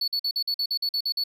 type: tone bursts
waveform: triangle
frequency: 4435 Hz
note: C#8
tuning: in tune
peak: -22 dBFS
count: 11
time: 0.01-1.239 s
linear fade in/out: 5 ms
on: 69 ms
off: 47 ms
effects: none